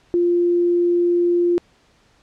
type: tone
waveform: sine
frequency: 348.5 Hz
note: F4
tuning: 4 cents flat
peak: -14 dBFS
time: 0.14-1.58 s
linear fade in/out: 0 ms
effects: pink hiss -57 dBFS RMS until 2.22 s + low-pass 6000 Hz 12 dB/octave